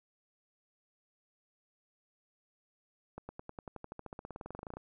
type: accelerating click train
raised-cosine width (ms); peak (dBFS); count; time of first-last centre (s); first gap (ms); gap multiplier
1; -29; 26; 3.18-4.77; 110; 0.95
effects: none